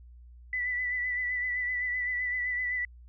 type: tone with vibrato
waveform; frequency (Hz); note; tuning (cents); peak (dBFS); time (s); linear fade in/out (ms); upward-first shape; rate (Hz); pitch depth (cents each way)
sine; 1982; B6; +6; -28; 0.53-2.85; 2; sine; 7.8; 29
effects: added 60 Hz sine -48 dBFS peak until 3.08 s